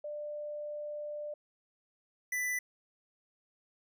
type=tone pair in turn; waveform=sine / square; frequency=594 / 1988.8 Hz; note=D5 / B6; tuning=+20 / +12 cents; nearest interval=octave + major sixth; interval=2092 cents; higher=second; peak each=-37 / -32 dBFS; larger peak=second; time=0.04-1.34 / 2.32-2.59 s; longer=first; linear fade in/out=5 ms; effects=none